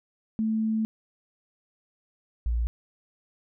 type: tone pair in turn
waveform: sine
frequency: 220 / 58.27 Hz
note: A3 / A#1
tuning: 0 / 0 cents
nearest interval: octave + major seventh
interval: 2300 cents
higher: first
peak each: -23 dBFS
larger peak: neither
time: 0.39-0.85 / 2.46-2.67 s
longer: first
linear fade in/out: 0 ms
effects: none